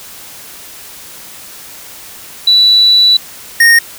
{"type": "tone pair in turn", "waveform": ["sine", "square"], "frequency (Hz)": [3951, 1852.8], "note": ["B7", "A#6"], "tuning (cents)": [0, -11], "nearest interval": "octave + minor second", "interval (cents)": 1311, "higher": "first", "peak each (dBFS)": -4, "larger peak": "neither", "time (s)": [[2.47, 3.17], [3.6, 3.79]], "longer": "first", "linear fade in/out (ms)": 5, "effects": ["white hiss -32 dBFS RMS until 3.98 s"]}